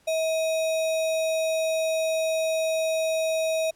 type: tone with sample-and-hold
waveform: sine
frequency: 642 Hz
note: E5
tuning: 46 cents flat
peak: -22 dBFS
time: 0.07-3.71 s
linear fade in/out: 10 ms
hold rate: 3150 Hz
effects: pink hiss -62 dBFS RMS until 3.75 s + low-pass 12000 Hz 12 dB/octave